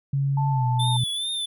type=tone with pitch glide; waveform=sine; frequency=138.59 to 122.76 Hz; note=C#3 to B2; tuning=0 to -10 cents; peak=-20 dBFS; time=0.13-1.04 s; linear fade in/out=5 ms; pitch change=-210 cents; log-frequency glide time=0.5-0.66 s
type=tone; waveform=sine; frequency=880 Hz; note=A5; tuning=in tune; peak=-26 dBFS; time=0.37-0.97 s; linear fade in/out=5 ms
type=tone with vibrato; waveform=square; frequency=3522 Hz; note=A7; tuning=1 cent sharp; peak=-26 dBFS; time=0.79-1.46 s; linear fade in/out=10 ms; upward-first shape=triangle; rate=2.4 Hz; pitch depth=75 cents each way
effects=none